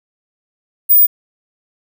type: tone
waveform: sine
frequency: 15010 Hz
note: A#9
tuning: 11 cents sharp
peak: -5 dBFS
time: 0.89-1.07 s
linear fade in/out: 20 ms
effects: none